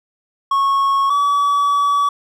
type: tone pair in turn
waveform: triangle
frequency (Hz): 1100 / 1142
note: C#6 / D6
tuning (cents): -14 / -49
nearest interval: minor second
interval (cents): 65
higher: second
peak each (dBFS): -11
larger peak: neither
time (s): 0.51-1.1 / 1.1-2.09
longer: second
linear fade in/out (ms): 5
effects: none